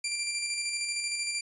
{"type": "tone with tremolo", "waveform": "15% pulse", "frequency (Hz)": 2366, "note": "D7", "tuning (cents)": 12, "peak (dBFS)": -22, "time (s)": [0.04, 1.41], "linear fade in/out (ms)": 5, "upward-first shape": "square", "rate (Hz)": 13, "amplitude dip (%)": 30, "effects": ["resampled to 24000 Hz"]}